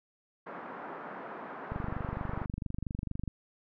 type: band-pass noise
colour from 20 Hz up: white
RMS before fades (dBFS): -43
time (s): 0.46-2.46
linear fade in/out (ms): 10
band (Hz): 180 to 1400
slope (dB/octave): 24
type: click train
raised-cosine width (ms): 5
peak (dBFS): -23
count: 39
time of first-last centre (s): 1.72-3.277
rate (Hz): 24.4
effects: none